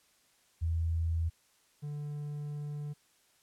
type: tone pair in turn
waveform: sine / triangle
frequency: 82.41 / 147.14 Hz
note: E2 / D3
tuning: 0 / +4 cents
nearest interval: minor seventh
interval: 1004 cents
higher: second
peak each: -28 / -34 dBFS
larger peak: first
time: 0.61-1.3 / 1.82-2.94 s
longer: second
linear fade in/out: 20 ms
effects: white hiss -68 dBFS RMS until 3.42 s + low-pass 11000 Hz 12 dB/octave